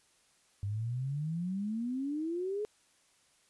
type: exponential sweep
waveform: sine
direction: up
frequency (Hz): 98 to 429.5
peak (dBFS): -32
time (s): 0.63-2.65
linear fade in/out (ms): 0
effects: white hiss -68 dBFS RMS until 3.49 s + resampled to 24000 Hz